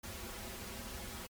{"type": "noise with comb filter", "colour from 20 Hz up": "pink", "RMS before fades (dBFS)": -45, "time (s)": [0.03, 1.27], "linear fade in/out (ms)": 10, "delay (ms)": 6.7, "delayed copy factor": -1, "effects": ["MP3 96 kbps"]}